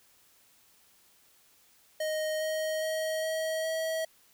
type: tone with pitch steps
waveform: square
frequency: 622.3 / 627.4 / 632.4 / 637.6 / 642.8 Hz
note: D#5 / D#5 / D#5 / D#5 / E5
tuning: 0 / +14 / +28 / +42 / -44 cents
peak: -30 dBFS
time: 2-4.05 s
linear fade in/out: 5 ms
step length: 410 ms
effects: white hiss -63 dBFS RMS until 4.33 s